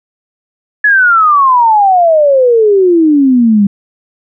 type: exponential sweep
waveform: sine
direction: down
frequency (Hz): 1720 to 196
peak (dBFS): -4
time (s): 0.84-3.67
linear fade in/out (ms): 5
effects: none